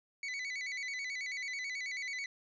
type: tone with vibrato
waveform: 40% pulse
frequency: 2117 Hz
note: C7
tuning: 20 cents sharp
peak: -36 dBFS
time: 0.23-2.26 s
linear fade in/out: 2 ms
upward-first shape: square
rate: 9.2 Hz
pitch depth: 92 cents each way
effects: resampled to 16000 Hz + 12-bit